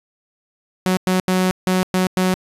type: tone bursts at uneven times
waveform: sawtooth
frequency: 185 Hz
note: F#3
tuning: in tune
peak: -11 dBFS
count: 6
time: 0.86-0.97 / 1.07-1.2 / 1.28-1.51 / 1.67-1.83 / 1.94-2.07 / 2.17-2.34 s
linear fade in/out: 0 ms
effects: resampled to 32000 Hz